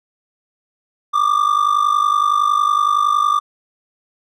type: ring-modulated tone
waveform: triangle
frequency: 1185 Hz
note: D6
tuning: 15 cents sharp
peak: -8 dBFS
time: 1.13-3.4 s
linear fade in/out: 20 ms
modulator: 25.4 Hz
effects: none